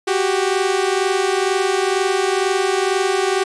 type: tone pair together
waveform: sawtooth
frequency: 371.8 / 393.9 Hz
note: F#4 / G4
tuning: +8 / +8 cents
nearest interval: minor second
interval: 100 cents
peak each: -15 dBFS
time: 0.07-3.44 s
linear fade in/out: 10 ms
effects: resampled to 22050 Hz